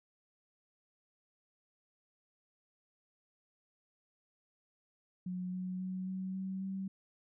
sine tone with pitch steps, 181.9 / 183.91 / 185.94 / 187.99 / 190.06 / 192.16 Hz, F#3 / F#3 / F#3 / F#3 / F#3 / G3, -29 / -10 / +9 / +28 / +47 / -34 cents, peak -36 dBFS, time 5.26-6.88 s, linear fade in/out 5 ms, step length 270 ms, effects none

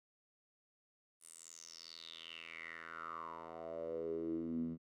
10% pulse tone with band-pass filter sweep, 82.41 Hz, E2, in tune, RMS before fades -45 dBFS, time 1.2-4.78 s, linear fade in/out 50 ms, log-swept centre 9800 to 200 Hz, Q 7, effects none

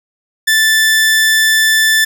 sawtooth tone, 1760 Hz, A6, in tune, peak -5 dBFS, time 0.47-2.05 s, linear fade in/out 10 ms, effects none

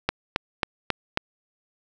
click train, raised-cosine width 0.3 ms, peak -5 dBFS, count 5, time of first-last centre 0.09-1.174 s, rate 3.69 Hz, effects none

